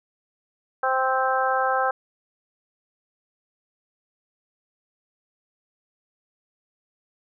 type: harmonic tone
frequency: 261.6 Hz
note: C4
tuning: in tune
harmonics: 2 / 3 / 4 / 5 / 6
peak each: -26 / -24 / -28 / -26 / -28 dBFS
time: 0.83-1.91 s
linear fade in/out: 5 ms
effects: none